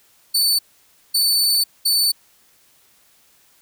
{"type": "tone bursts at uneven times", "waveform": "sawtooth", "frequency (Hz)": 4509, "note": "C#8", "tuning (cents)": 29, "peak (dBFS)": -12, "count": 3, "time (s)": [[0.34, 0.59], [1.14, 1.64], [1.85, 2.12]], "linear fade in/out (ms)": 10, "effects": ["white hiss -56 dBFS RMS until 3.61 s"]}